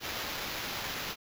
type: noise with sample-and-hold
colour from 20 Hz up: white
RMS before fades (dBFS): -37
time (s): 0-1.16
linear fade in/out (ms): 50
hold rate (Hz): 8820
effects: none